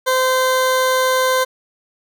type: tone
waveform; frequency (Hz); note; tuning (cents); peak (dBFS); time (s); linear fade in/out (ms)
20% pulse; 516; C5; -24; -9; 0.06-1.45; 20
effects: none